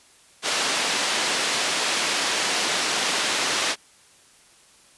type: band-pass noise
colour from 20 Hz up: white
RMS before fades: -24 dBFS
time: 0.42-3.76 s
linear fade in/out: 50 ms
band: 260 to 5100 Hz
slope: 12 dB/octave
effects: white hiss -54 dBFS RMS until 4.97 s + resampled to 24000 Hz